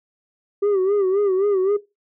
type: tone with vibrato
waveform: sine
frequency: 392 Hz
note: G4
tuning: in tune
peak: -13 dBFS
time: 0.62-1.77 s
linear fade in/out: 10 ms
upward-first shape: sine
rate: 3.8 Hz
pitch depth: 99 cents each way
effects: noise-tail reverb RT60 0.2 s tail -17 dB re dry + tanh soft clip ceiling -15 dBFS